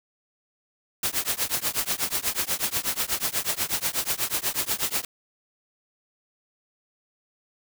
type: noise with tremolo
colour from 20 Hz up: white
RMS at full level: -23 dBFS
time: 1.03-5.05 s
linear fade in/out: 2 ms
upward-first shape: triangle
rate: 8.2 Hz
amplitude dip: 100%
effects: none